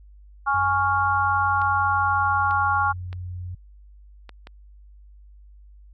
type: chord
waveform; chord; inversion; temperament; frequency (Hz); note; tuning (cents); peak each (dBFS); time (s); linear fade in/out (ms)
sine; Db major; second; equal; 830.6 / 1108.7 / 1396.9; Ab5 / Db6 / F6; 0 / 0 / 0; -23; 0.46-2.93; 20
type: tone with pitch glide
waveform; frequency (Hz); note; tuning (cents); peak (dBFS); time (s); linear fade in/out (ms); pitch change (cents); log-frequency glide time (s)
sine; 92.5 to 90.02; F#2 to F#2; 0 to -47; -30; 0.54-3.55; 5; -47; 0.98-3.4
type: clicks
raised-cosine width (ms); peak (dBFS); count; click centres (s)
0.3; -24; 5; 1.617 / 2.51 / 3.129 / 4.293 / 4.471
effects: added 50 Hz sine -45 dBFS peak until 5.93 s